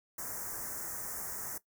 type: band-stop noise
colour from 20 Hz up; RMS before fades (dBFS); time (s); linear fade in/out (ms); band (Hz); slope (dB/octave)
white; -40; 0.18-1.58; 5; 1900 to 5800; 48
effects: noise-tail reverb RT60 0.1 s tail -17 dB re dry